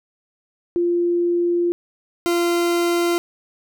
sine / 40% pulse tone pair in turn, 347.2 / 344.8 Hz, F4 / F4, -10 / -22 cents, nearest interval unison, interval 12 cents, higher first, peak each -16 dBFS, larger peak neither, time 0.76-1.72 / 2.26-3.18 s, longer first, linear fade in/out 0 ms, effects none

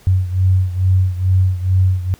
sine beating tone pair, 92.5 / 94.8 Hz, F#2 / F#2, 0 / +43 cents, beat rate 2.3 Hz, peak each -13 / -17 dBFS, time 0.07-2.14 s, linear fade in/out 0 ms, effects pink hiss -48 dBFS RMS until 2.19 s

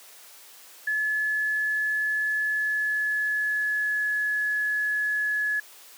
sine tone with pitch glide, 1715 to 1700.2 Hz, A6 to G#6, -45 to +40 cents, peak -23 dBFS, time 0.87-5.6 s, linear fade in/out 5 ms, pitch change -15 cents, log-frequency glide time 2.41-4.11 s, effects white hiss -49 dBFS RMS until 5.97 s + high-pass 400 Hz 12 dB/octave

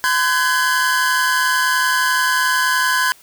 45% pulse tone cluster, 1021 / 1520 / 1671 Hz, C6 / F#6 / G#6, -43 / +46 / +10 cents, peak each -19 dBFS, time 0.04-3.12 s, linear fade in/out 0 ms, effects white hiss -48 dBFS RMS until 3.22 s

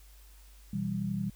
sine chord, E minor, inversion second, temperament equal, 123.47 / 164.81 / 196 Hz, B2 / E3 / G3, 0 / 0 / 0 cents, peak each -37 / -36 / -32 dBFS, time 0.73-1.3 s, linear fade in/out 5 ms, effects added 50 Hz sine -52 dBFS peak until 1.35 s + white hiss -61 dBFS RMS until 1.35 s

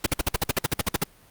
pink noise bursts, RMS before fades -22 dBFS, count 14, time 0.04-1.038 s, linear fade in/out 5 ms, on 23 ms, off 52 ms, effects pink hiss -55 dBFS RMS until 1.3 s + Opus 48 kbps

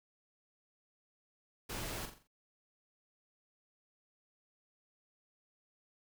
pink noise with echo, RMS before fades -42 dBFS, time 1.69-2.06 s, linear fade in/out 10 ms, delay 43 ms, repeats 5, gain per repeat -7 dB, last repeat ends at 2.275 s, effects none

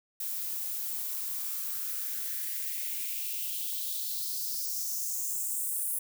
violet noise with high-pass filter sweep, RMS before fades -34 dBFS, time 0.2-5.99 s, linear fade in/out 5 ms, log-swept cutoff 570 to 10000 Hz, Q 3.4, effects none

